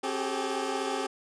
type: tone cluster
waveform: 20% pulse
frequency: 268.5 / 383.4 / 399.9 / 431.6 Hz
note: C4 / G4 / G4 / A4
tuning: +45 / -38 / +35 / -33 cents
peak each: -30 dBFS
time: 0.03-1.07 s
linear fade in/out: 10 ms
effects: resampled to 22050 Hz